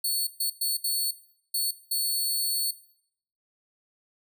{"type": "tone bursts at uneven times", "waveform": "10% pulse", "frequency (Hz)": 4423, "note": "C#8", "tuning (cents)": -5, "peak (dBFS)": -18, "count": 6, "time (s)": [[0.04, 0.27], [0.4, 0.5], [0.61, 0.77], [0.84, 1.11], [1.54, 1.71], [1.91, 2.71]], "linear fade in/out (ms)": 5, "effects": ["noise-tail reverb RT60 0.7 s tail -19 dB re dry"]}